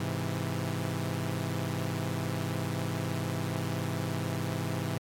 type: chord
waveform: sawtooth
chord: Ab augmented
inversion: none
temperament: equal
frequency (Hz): 103.83 / 130.81 / 164.81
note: Ab2 / C3 / E3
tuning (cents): 0 / 0 / 0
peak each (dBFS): -31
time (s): 0-4.98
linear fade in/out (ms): 5
effects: AAC 64 kbps